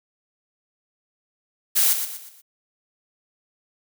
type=noise with echo; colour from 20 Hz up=blue; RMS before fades=-18 dBFS; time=1.75-1.94 s; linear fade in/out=20 ms; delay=120 ms; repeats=4; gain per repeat=-8 dB; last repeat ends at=2.42 s; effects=none